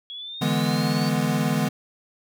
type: linear sweep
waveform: sine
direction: up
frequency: 3329 to 4552 Hz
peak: -33 dBFS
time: 0.1-1.09 s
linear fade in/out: 0 ms
type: chord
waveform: square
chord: E dominant seventh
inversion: third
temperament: equal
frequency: 146.83 / 164.81 / 207.7 / 246.9 Hz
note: D3 / E3 / G#3 / B3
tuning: 0 / 0 / 0 / 0 cents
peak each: -27 dBFS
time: 0.41-1.69 s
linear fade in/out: 10 ms
effects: none